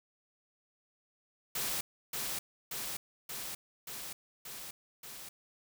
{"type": "noise with echo", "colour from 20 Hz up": "white", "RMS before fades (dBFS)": -35, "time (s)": [1.55, 1.81], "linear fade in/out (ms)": 5, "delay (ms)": 580, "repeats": 6, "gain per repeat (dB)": -2, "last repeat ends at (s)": 5.29, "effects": []}